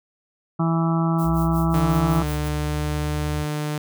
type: harmonic tone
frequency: 164.81 Hz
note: E3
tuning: in tune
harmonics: 1 / 2 / 4 / 5 / 6 / 7 / 8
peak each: -19 / -26 / -32 / -31 / -34 / -31 / -32 dBFS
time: 0.59-2.23 s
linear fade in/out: 10 ms
type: noise with tremolo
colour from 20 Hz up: violet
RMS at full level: -38 dBFS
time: 1.18-2.49 s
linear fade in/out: 10 ms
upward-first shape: sine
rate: 5.5 Hz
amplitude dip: 90%
type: exponential sweep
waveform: sine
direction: up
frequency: 63.2 to 75.9 Hz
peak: -26 dBFS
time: 1.23-3.46 s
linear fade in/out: 50 ms
type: tone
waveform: sawtooth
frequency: 150 Hz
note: D3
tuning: 37 cents sharp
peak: -20 dBFS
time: 1.74-3.78 s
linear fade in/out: 0 ms
effects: none